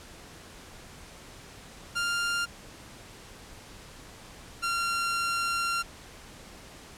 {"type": "tone pair in turn", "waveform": "sawtooth", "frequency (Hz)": [1396.9, 1377.7], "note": ["F6", "F6"], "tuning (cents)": [0, -24], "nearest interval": "unison", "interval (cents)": 24, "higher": "first", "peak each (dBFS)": [-23, -23], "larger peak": "neither", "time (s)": [[1.95, 2.46], [4.62, 5.83]], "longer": "second", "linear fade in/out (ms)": 20, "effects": ["pink hiss -48 dBFS RMS until 6.97 s", "low-pass 10000 Hz 12 dB/octave"]}